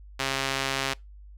sawtooth tone with band-pass filter, 135.3 Hz, C#3, 42 cents flat, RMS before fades -29 dBFS, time 0.19-0.94 s, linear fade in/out 10 ms, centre 3200 Hz, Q 0.61, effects noise-tail reverb RT60 0.2 s tail -24 dB re dry + added 50 Hz sine -44 dBFS peak until 1.37 s

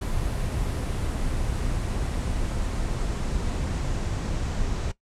brown noise with low-pass filter sweep, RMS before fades -27 dBFS, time 0.01-4.92 s, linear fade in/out 10 ms, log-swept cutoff 11000 to 7300 Hz, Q 1.6, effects noise-tail reverb RT60 0.1 s tail -17 dB re dry

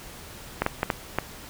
clicks, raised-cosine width 0.5 ms, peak -7 dBFS, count 5, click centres 0.62 / 0.664 / 0.831 / 0.902 / 1.186 s, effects pink hiss -43 dBFS RMS until 1.49 s

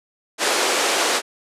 pink band-pass noise, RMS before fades -20 dBFS, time 0.38-1.22 s, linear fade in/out 50 ms, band 360 to 9400 Hz, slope 24 dB/octave, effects resampled to 32000 Hz

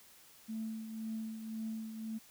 sine tone with tremolo, 221.2 Hz, A3, 9 cents sharp, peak -35 dBFS, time 0.48-2.19 s, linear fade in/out 20 ms, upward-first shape triangle, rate 1.9 Hz, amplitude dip 60%, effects tanh soft clip ceiling -31 dBFS + white hiss -60 dBFS RMS until 2.3 s

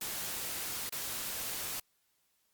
white noise with dropouts, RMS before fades -38 dBFS, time 0.01-1.8 s, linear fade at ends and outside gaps 5 ms, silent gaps 0.894-0.922 s, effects white hiss -75 dBFS RMS until 2.53 s + Opus 48 kbps

